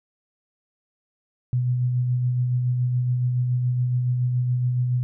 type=tone with tremolo; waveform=sine; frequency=124.4 Hz; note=B2; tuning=13 cents sharp; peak=-18 dBFS; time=1.53-5.03 s; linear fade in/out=0 ms; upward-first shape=sine; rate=7.1 Hz; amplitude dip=30%; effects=none